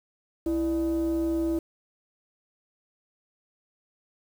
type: tone with frequency modulation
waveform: sine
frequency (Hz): 329.6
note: E4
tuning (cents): 0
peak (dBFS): -22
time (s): 0.46-1.59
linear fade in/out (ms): 5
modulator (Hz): 266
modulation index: 0.48
effects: tanh soft clip ceiling -21 dBFS + 8-bit